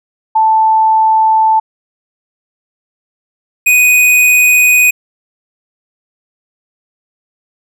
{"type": "tone pair in turn", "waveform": ["sine", "square"], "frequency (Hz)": [880, 2489], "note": ["A5", "D#7"], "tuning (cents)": [0, 0], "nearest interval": "octave + tritone", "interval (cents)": 1800, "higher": "second", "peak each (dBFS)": -6, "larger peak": "neither", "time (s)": [[0.35, 1.6], [3.66, 4.91]], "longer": "neither", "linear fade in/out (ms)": 10, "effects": []}